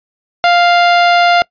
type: tone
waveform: sawtooth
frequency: 698.5 Hz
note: F5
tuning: in tune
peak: -3 dBFS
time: 0.44-1.42 s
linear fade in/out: 0 ms
effects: noise-tail reverb RT60 0.1 s tail -24 dB re dry + resampled to 11025 Hz